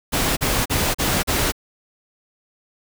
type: noise bursts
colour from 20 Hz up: pink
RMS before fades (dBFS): -20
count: 5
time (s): 0.12-1.522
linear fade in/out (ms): 20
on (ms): 250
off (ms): 38
effects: none